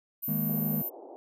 sine tone, 13560 Hz, G#9, 35 cents sharp, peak -31 dBFS, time 0.22-0.9 s, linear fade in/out 20 ms
triangle chord, D# suspended fourth, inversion none, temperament just, 155.56 / 207.4 / 233.3 Hz, D#3 / G#3 / A#3, 0 / -2 / +2 cents, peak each -30 / -30 / -32 dBFS, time 0.28-0.82 s, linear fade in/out 5 ms
pink band-pass noise, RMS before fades -46 dBFS, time 0.49-1.16 s, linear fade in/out 0 ms, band 310 to 820 Hz, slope 48 dB/octave
effects none

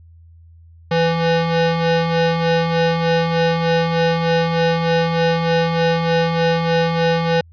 30% pulse ring-modulated tone, 332.7 Hz, E4, 16 cents sharp, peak -9 dBFS, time 0.91-7.41 s, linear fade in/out 5 ms, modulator 168 Hz, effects added 83 Hz sine -42 dBFS peak until 7.52 s + resampled to 11025 Hz

